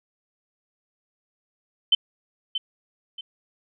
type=tone with echo; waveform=sine; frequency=3074 Hz; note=G7; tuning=35 cents flat; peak=-13 dBFS; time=1.92-1.95 s; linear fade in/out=5 ms; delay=630 ms; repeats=2; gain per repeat=-10 dB; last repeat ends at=3.21 s; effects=none